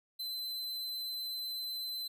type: tone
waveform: 45% pulse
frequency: 4054 Hz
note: B7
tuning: 45 cents sharp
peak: -36 dBFS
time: 0.19-2.08 s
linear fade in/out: 10 ms
effects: none